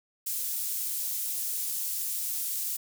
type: high-pass noise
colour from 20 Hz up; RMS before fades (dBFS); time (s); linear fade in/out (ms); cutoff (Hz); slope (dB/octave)
pink; -32; 0.26-2.77; 10; 10000; 12
effects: none